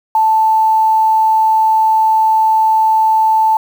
sine tone with quantisation, 880 Hz, A5, in tune, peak -8 dBFS, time 0.15-3.57 s, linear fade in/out 2 ms, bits 6, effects none

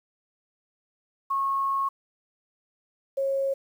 sine tone pair in turn, 1093 / 544.9 Hz, C#6 / C#5, -25 / -30 cents, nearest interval octave, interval 1205 cents, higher first, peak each -23 dBFS, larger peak neither, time 1.3-1.89 / 3.17-3.54 s, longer first, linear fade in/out 10 ms, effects 9-bit

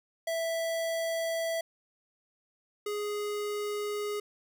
square tone pair in turn, 659.3 / 415.3 Hz, E5 / G#4, 0 / 0 cents, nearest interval minor sixth, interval 800 cents, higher first, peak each -30 / -32 dBFS, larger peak first, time 0.27-1.61 / 2.86-4.2 s, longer neither, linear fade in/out 5 ms, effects none

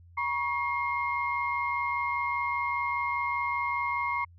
sine tone cluster, 960 / 1105 / 2133 Hz, B5 / C#6 / C7, -49 / -6 / +33 cents, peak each -31 dBFS, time 0.17-4.25 s, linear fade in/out 10 ms, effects tanh soft clip ceiling -17 dBFS + added 86 Hz sine -51 dBFS peak until 4.38 s

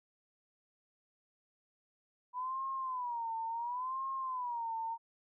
sine tone with vibrato, 983 Hz, B5, 8 cents flat, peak -35 dBFS, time 2.33-4.98 s, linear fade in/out 50 ms, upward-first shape sine, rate 0.71 Hz, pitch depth 150 cents each way, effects none

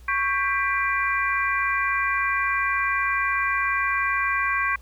harmonic tone with a mistuned harmonic, 396.6 Hz, G4, 20 cents sharp, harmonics 3 / 4 / 5 / 6, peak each -25 / -26 / -27 / -28 dBFS, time 0.08-4.76 s, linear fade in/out 5 ms, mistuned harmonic 3, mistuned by -120 cents, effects added 60 Hz sine -43 dBFS peak until 4.81 s + pink hiss -57 dBFS RMS until 4.81 s

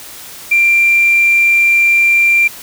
sine tone, 2370 Hz, D7, 15 cents sharp, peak -6 dBFS, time 0.51-2.48 s, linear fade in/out 10 ms, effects tanh soft clip ceiling -2 dBFS + white hiss -32 dBFS RMS until 2.62 s

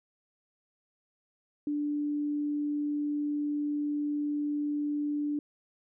sine tone, 293.7 Hz, D4, in tune, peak -28 dBFS, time 1.67-5.39 s, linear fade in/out 2 ms, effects none

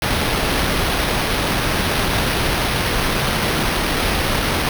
pink noise with sample-and-hold, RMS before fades -19 dBFS, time 0.02-4.69 s, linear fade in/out 2 ms, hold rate 7350 Hz, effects none

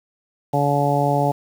harmonic tone, 142.9 Hz, D3, 47 cents flat, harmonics 1 / 2 / 3 / 4 / 5 / 6, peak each -21 / -25 / -26 / -23 / -22 / -23 dBFS, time 0.53-1.32 s, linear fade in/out 10 ms, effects 7-bit

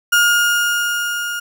35% pulse tone with level ramp, 1422 Hz, F6, 31 cents sharp, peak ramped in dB -8 to -20 dBFS, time 0.12-1.4 s, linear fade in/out 10 ms, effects none

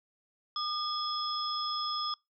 sine tone cluster, 1214 / 3375 / 5140 Hz, D#6 / G#7 / E8, -43 / +27 / -45 cents, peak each -34 / -37 / -36 dBFS, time 0.56-2.14 s, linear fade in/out 2 ms, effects noise-tail reverb RT60 0.2 s tail -25 dB re dry

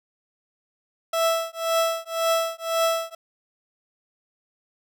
30% pulse tone with tremolo, 659.3 Hz, E5, in tune, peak -15 dBFS, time 1.13-3.15 s, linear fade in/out 5 ms, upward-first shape triangle, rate 1.9 Hz, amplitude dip 100%, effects none

